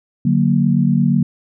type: chord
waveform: sine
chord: D augmented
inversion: none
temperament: equal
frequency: 146.83 / 185 / 233.1 Hz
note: D3 / F#3 / A#3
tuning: 0 / 0 / 0 cents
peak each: -16 dBFS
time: 0.25-1.23 s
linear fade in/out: 5 ms
effects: none